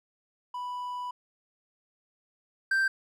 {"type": "tone pair in turn", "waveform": "triangle", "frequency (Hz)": [987.8, 1568], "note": ["B5", "G6"], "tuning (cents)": [0, 0], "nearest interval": "minor sixth", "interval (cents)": 800, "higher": "second", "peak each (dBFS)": [-31, -21], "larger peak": "second", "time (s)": [[0.54, 1.11], [2.71, 2.88]], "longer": "first", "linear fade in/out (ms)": 5, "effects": []}